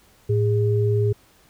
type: tone pair together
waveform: sine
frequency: 110 / 408.4 Hz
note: A2 / G#4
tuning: 0 / -29 cents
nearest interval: octave + major seventh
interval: 2271 cents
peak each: -18 / -22 dBFS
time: 0.29-1.13 s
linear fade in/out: 10 ms
effects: pink hiss -56 dBFS RMS until 1.49 s